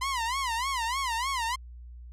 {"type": "tone with vibrato", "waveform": "sawtooth", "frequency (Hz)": 1001, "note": "B5", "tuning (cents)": 23, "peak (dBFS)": -24, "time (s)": [0.01, 1.56], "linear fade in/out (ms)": 10, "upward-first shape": "sine", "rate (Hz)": 3.3, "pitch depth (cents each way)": 180, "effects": ["added 60 Hz sine -42 dBFS peak until 2.12 s", "low-pass 10000 Hz 12 dB/octave"]}